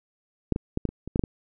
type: clicks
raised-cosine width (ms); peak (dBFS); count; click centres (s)
3; -8 / -14 / -12 / -11 / -22 / -22 / -11 / -8 / -13; 9; 0.523 / 0.561 / 0.774 / 0.853 / 0.89 / 1.076 / 1.159 / 1.194 / 1.238
effects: none